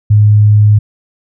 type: tone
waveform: sine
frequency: 105.1 Hz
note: G#2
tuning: 21 cents sharp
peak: -3 dBFS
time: 0.1-0.79 s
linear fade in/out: 10 ms
effects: none